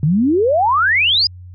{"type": "exponential sweep", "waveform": "sine", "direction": "up", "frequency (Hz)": [138.59, 5110], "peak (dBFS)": -11, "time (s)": [0.03, 1.27], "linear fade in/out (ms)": 2, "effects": ["added 90 Hz sine -33 dBFS peak until 1.54 s"]}